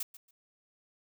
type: noise with echo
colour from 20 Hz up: blue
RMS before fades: -35 dBFS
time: 0-0.03 s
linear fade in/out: 5 ms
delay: 140 ms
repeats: 2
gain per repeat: -15 dB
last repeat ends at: 0.31 s
effects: none